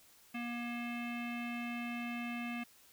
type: tone with low-pass filter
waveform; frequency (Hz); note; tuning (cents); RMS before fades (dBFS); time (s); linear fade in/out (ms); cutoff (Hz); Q
square; 238.4; A#3; +39; -40; 0.34-2.64; 10; 2500; 5.6
effects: white hiss -63 dBFS RMS until 2.92 s